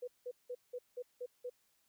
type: tone bursts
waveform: sine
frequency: 493.9 Hz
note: B4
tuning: in tune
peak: -39 dBFS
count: 7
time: 0.02-1.499 s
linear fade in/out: 10 ms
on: 57 ms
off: 180 ms
effects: white hiss -75 dBFS RMS until 1.88 s